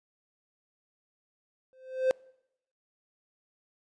triangle tone with exponential growth, 519 Hz, C5, 14 cents flat, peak -17 dBFS, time 1.73-2.11 s, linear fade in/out 0 ms, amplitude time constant 81 ms, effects noise-tail reverb RT60 0.8 s tail -25 dB re dry + resampled to 22050 Hz

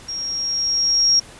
sine tone with level ramp, 5590 Hz, F8, 1 cent sharp, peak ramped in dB -25 to -11 dBFS, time 0.08-1.2 s, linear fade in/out 10 ms, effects pink hiss -42 dBFS RMS until 1.39 s + resampled to 24000 Hz

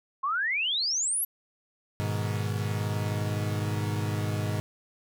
sine exponential sweep, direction up, 1046.5 to 12000 Hz, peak -25 dBFS, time 0.23-1.25 s, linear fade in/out 10 ms
40% pulse chord, G# minor, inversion none, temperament equal, 103.83 / 123.47 / 155.56 Hz, G#2 / B2 / D#3, 0 / 0 / 0 cents, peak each -28 / -34 / -34 dBFS, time 2-4.6 s, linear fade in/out 0 ms
effects none

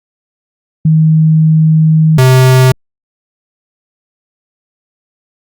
sine / square tone pair in turn, 157.9 / 129.37 Hz, D#3 / C3, +26 / -19 cents, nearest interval minor third, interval 345 cents, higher first, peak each -4 dBFS, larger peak neither, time 0.85-2.18 / 2.18-2.72 s, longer first, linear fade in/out 5 ms, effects Opus 32 kbps

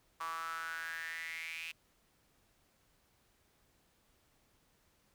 sawtooth tone with high-pass filter sweep, 163.7 Hz, E3, 12 cents flat, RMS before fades -42 dBFS, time 0.2-1.72 s, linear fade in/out 10 ms, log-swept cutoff 1100 to 2600 Hz, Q 7.7, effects pink hiss -72 dBFS RMS until 5.14 s

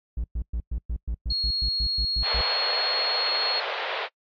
triangle tone bursts, 57.1 Hz, A#1, 35 cents flat, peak -23 dBFS, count 13, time 0.17-2.413 s, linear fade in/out 5 ms, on 71 ms, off 110 ms
sine tone, 4300 Hz, C8, 47 cents sharp, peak -24 dBFS, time 1.3-3.6 s, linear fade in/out 5 ms
pink band-pass noise, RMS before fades -30 dBFS, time 2.22-4.09 s, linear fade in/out 50 ms, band 470 to 4000 Hz, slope 48 dB/octave
effects noise-tail reverb RT60 0.1 s tail -26 dB re dry + AAC 48 kbps

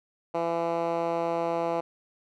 10% pulse tone with band-pass filter, 168.1 Hz, E3, 34 cents sharp, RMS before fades -28 dBFS, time 0.34-1.81 s, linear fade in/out 10 ms, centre 630 Hz, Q 1.2, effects none

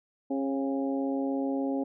harmonic tone with a mistuned harmonic, 136.4 Hz, C#3, 28 cents flat, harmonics 2 / 3 / 4 / 5 / 6, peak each -28 / -37 / -35 / -42 / -41 dBFS, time 0.3-1.84 s, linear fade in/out 10 ms, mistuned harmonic 5, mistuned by +49 cents, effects none

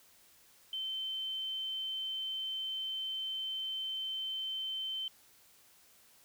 sine tone, 3088 Hz, G7, 27 cents flat, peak -35 dBFS, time 0.73-5.08 s, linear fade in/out 2 ms, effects white hiss -63 dBFS RMS until 6.24 s

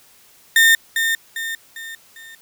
35% pulse tone with echo, 1819 Hz, A#6, 43 cents flat, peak -8 dBFS, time 0.56-0.75 s, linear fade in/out 2 ms, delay 400 ms, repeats 4, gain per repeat -7 dB, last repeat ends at 2.35 s, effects white hiss -51 dBFS RMS until 2.41 s

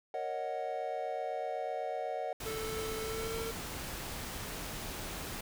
triangle chord, D# minor seventh, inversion second, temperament equal, 466.2 / 554.4 / 622.3 / 740 Hz, A#4 / C#5 / D#5 / F#5, 0 / 0 / 0 / 0 cents, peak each -40 / -39 / -38 / -36 dBFS, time 0.14-2.33 s, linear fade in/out 2 ms
pink noise, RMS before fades -41 dBFS, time 2.4-5.41 s, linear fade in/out 5 ms
square tone with pitch glide, 440 to 452.6 Hz, A4 to A4, 0 to +49 cents, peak -38 dBFS, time 2.45-3.52 s, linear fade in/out 20 ms, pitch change +49 cents, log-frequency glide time 2.99-3.38 s
effects none

